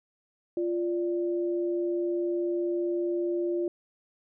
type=tone pair together; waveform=sine; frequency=347.6 / 587.3 Hz; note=F4 / D5; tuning=-8 / 0 cents; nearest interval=major sixth; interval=908 cents; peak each=-26 / -36 dBFS; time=0.57-3.68 s; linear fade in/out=2 ms; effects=none